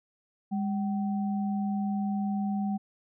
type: tone pair together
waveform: sine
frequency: 202.7 / 765.3 Hz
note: G#3 / G5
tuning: -42 / -42 cents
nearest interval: octave + major seventh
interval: 2300 cents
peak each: -27 / -37 dBFS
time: 0.51-2.78 s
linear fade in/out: 20 ms
effects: none